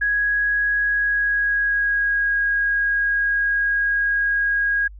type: tone with pitch glide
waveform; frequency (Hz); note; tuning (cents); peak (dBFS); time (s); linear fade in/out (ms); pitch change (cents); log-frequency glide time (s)
sine; 1661.2 to 1640.2; G#6 to G#6; 0 to -22; -17; 0.01-4.88; 10; -22; 0.81-2.37
effects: added 50 Hz sine -37 dBFS peak until 4.99 s